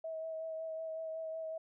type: tone with vibrato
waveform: sine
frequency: 643 Hz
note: E5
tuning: 43 cents flat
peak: -38 dBFS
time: 0.04-1.58 s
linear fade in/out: 5 ms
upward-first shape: sine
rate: 5.4 Hz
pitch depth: 17 cents each way
effects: none